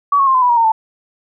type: tone with pitch steps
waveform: sine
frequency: 1137 / 1097 / 1058.4 / 1021.2 / 985.3 / 950.6 / 917.2 / 884.9 Hz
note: C#6 / C#6 / C6 / C6 / B5 / A#5 / A#5 / A5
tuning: +44 / -18 / +20 / -42 / -4 / +34 / -28 / +10 cents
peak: -9 dBFS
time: 0.12-0.72 s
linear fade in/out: 5 ms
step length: 75 ms
effects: none